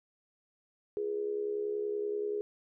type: tone with amplitude modulation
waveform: sine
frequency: 415.3 Hz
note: G#4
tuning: in tune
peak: -28 dBFS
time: 0.97-2.41 s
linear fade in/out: 0 ms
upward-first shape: sine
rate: 70.5 Hz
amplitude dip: 65%
effects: none